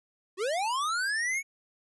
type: linear sweep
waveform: square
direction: up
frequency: 349.2 to 2249 Hz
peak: -28 dBFS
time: 0.37-1.43 s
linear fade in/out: 50 ms
effects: resampled to 24000 Hz